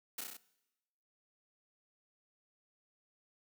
white noise with echo, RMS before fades -40 dBFS, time 0.18-0.21 s, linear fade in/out 5 ms, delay 32 ms, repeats 5, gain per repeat -2 dB, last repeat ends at 0.37 s, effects noise-tail reverb RT60 1.0 s tail -21 dB re dry + high-pass 200 Hz 12 dB/octave

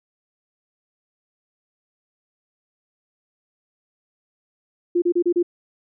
sine tone bursts, 349.2 Hz, F4, in tune, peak -15 dBFS, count 5, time 4.95-5.429 s, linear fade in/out 10 ms, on 71 ms, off 31 ms, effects none

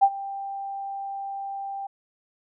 sine tone with ADSR envelope, 789 Hz, G5, 11 cents sharp, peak -11 dBFS, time 0.01-1.87 s, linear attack 23 ms, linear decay 57 ms, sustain -19 dB, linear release 7 ms, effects none

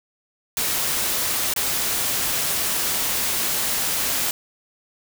white noise with dropouts, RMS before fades -23 dBFS, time 0.57-4.31 s, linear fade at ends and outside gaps 1 ms, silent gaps 1.537-1.562 s, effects none

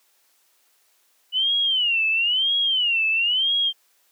sine tone with vibrato, 2941 Hz, F#7, 11 cents flat, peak -18 dBFS, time 1.32-3.73 s, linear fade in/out 50 ms, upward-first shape sine, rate 1 Hz, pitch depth 200 cents each way, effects white hiss -63 dBFS RMS until 4.11 s + high-pass 400 Hz 12 dB/octave

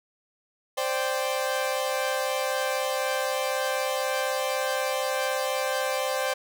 sawtooth chord, C suspended second, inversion none, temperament equal, 523.3 / 587.3 / 784 Hz, C5 / D5 / G5, 0 / 0 / 0 cents, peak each -24 / -27 / -28 dBFS, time 0.77-6.34 s, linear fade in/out 10 ms, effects none

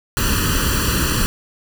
pink noise with comb filter, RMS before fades -18 dBFS, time 0.17-1.26 s, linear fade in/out 0 ms, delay 0.68 ms, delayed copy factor +1, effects none

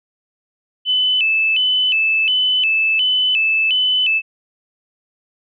sine tone with vibrato, 2813 Hz, F7, 12 cents sharp, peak -13 dBFS, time 0.85-4.22 s, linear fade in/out 50 ms, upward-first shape square, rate 1.4 Hz, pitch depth 120 cents each way, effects none

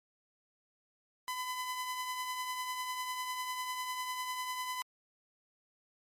sawtooth tone with tremolo, 1008 Hz, B5, 35 cents sharp, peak -30 dBFS, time 1.28-4.82 s, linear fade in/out 0 ms, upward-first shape triangle, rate 10 Hz, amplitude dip 45%, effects MP3 64 kbps

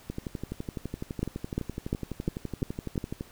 two click trains, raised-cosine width 3 ms, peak -14 / -20 dBFS, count 6 / 38, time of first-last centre 1.23-2.978 / 0.1-3.209 s, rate 2.86 / 11.9 Hz, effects pink hiss -54 dBFS RMS until 3.31 s

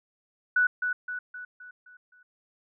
sine tone with echo, 1480 Hz, F#6, in tune, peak -19 dBFS, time 0.56-0.67 s, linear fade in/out 5 ms, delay 260 ms, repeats 6, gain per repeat -6 dB, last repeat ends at 2.23 s, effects none

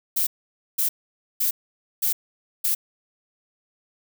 violet noise bursts, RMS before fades -22 dBFS, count 5, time 0.16-2.75 s, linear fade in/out 10 ms, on 110 ms, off 510 ms, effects none

